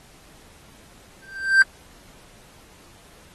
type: tone with exponential growth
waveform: triangle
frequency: 1568 Hz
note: G6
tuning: in tune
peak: -6 dBFS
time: 1.22-1.62 s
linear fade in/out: 1 ms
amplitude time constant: 86 ms
effects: pink hiss -51 dBFS RMS until 3.34 s + AAC 32 kbps